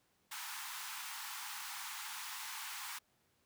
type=high-pass noise; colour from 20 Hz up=pink; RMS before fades=-45 dBFS; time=0.31-2.99 s; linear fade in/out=10 ms; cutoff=810 Hz; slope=96 dB/octave; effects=pink hiss -75 dBFS RMS until 3.45 s + high-pass 80 Hz 12 dB/octave